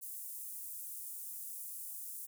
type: high-pass noise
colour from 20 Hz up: pink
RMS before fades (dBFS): -45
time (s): 0.01-2.27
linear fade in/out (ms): 20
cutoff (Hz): 9400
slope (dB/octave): 24
effects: none